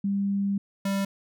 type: tone pair in turn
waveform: sine / square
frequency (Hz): 198.9 / 196.62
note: G3 / G3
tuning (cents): +25 / +5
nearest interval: unison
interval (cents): 20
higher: first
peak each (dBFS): -23 / -25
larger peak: first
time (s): 0.04-0.58 / 0.85-1.05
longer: first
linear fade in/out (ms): 5
effects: none